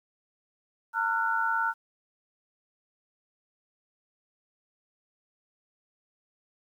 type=tone cluster; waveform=sine; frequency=907 / 1370 / 1469 Hz; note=A#5 / F6 / F#6; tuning=-48 / -34 / -13 cents; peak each=-29 dBFS; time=0.93-1.74 s; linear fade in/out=50 ms; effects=10-bit